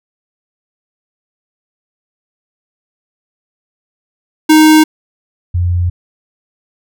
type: tone pair in turn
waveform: square / sine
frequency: 311.1 / 88.11 Hz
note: D#4 / F2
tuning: 0 / +16 cents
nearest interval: octave + minor seventh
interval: 2184 cents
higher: first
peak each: -4 / -10 dBFS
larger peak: first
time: 4.49-4.84 / 5.54-5.9 s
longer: second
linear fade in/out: 10 ms
effects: none